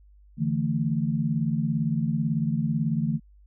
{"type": "chord", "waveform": "sine", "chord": "D suspended second", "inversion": "none", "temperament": "equal with one note detuned", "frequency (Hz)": [146.83, 164.81, 223.3], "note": ["D3", "E3", "A3"], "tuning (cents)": [0, 0, 26], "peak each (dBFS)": -27, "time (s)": [0.37, 3.2], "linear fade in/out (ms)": 50, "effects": ["added 50 Hz sine -51 dBFS peak until 3.46 s"]}